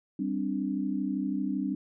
sine chord, G suspended fourth, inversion none, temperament just, 196 / 261.3 / 294 Hz, G3 / C4 / D4, 0 / -2 / +2 cents, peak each -32 dBFS, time 0.19-1.75 s, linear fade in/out 5 ms, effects none

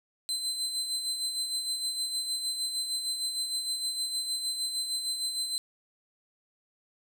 30% pulse tone with tremolo, 4065 Hz, B7, 49 cents sharp, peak -25 dBFS, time 0.29-5.58 s, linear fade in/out 0 ms, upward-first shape sine, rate 6.5 Hz, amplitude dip 50%, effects 10-bit

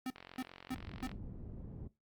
square tone bursts, 257.9 Hz, C4, 25 cents flat, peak -37 dBFS, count 4, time 0.06-1.068 s, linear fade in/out 2 ms, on 42 ms, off 280 ms
click train, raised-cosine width 0.3 ms, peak -33 dBFS, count 44, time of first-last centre 0.16-1.116 s, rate 45 Hz
pink low-pass noise, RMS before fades -47 dBFS, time 0.71-1.88 s, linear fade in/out 10 ms, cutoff 260 Hz, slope 12 dB/octave
effects noise-tail reverb RT60 0.2 s tail -17 dB re dry + Opus 32 kbps

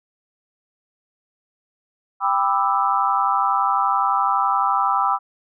sine chord, E minor seventh, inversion first, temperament just, 791.1 / 988.9 / 1186.7 / 1318.5 Hz, G5 / B5 / D6 / E6, +16 / +2 / +18 / 0 cents, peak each -22 dBFS, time 2.2-5.19 s, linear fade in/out 50 ms, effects none

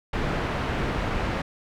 pink low-pass noise, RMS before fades -27 dBFS, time 0.13-1.42 s, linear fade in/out 5 ms, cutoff 2200 Hz, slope 12 dB/octave, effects none

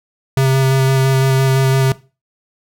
square tone with vibrato, 133.4 Hz, C3, 34 cents sharp, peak -11 dBFS, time 0.37-1.92 s, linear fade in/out 2 ms, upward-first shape square, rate 5.9 Hz, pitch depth 10 cents each way, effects noise-tail reverb RT60 0.3 s tail -18 dB re dry

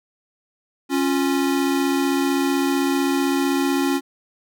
square tone pair together, 275.8 / 351.5 Hz, C#4 / F4, -9 / +11 cents, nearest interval major third, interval 420 cents, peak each -20 / -24 dBFS, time 0.89-4.01 s, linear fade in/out 50 ms, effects none

